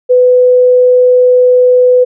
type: tone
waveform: sine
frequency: 499.7 Hz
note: B4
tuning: 20 cents sharp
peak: -3 dBFS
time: 0.09-2.05 s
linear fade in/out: 20 ms
effects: none